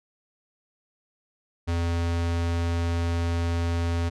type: tone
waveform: square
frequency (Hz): 84.9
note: F2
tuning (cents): -48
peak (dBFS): -24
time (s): 1.67-4.1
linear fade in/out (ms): 20
effects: low-pass 7000 Hz 12 dB/octave